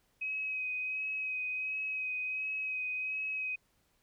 sine tone with vibrato, 2532 Hz, D#7, 30 cents sharp, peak -33 dBFS, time 0.21-3.56 s, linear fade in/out 10 ms, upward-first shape sine, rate 1.4 Hz, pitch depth 20 cents each way, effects pink hiss -73 dBFS RMS until 4.02 s

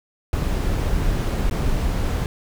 brown noise with dropouts, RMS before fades -21 dBFS, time 0.33-2.26 s, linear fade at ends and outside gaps 1 ms, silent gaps 1.498-1.51 s, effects none

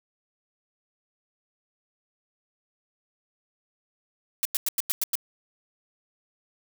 blue noise bursts, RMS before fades -25 dBFS, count 7, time 4.43-5.154 s, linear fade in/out 0 ms, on 22 ms, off 95 ms, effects none

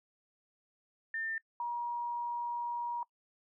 sine tone pair in turn, 1799 / 953 Hz, A6 / A#5, +38 / +38 cents, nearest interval major seventh, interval 1100 cents, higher first, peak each -34 / -33 dBFS, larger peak second, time 1.14-1.38 / 1.6-3.03 s, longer second, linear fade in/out 2 ms, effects noise-tail reverb RT60 0.1 s tail -23 dB re dry

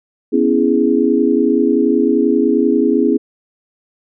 sine chord, C# minor seventh, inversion third, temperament equal, 246.9 / 277.2 / 329.6 / 415.3 Hz, B3 / C#4 / E4 / G#4, 0 / 0 / 0 / 0 cents, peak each -16 dBFS, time 0.32-3.18 s, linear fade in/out 20 ms, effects none

